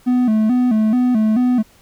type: tone with vibrato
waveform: triangle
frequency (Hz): 232.6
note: A#3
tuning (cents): -4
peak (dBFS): -10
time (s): 0.06-1.63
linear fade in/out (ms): 20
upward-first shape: square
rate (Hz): 2.3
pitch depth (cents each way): 120
effects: pink hiss -51 dBFS RMS until 1.81 s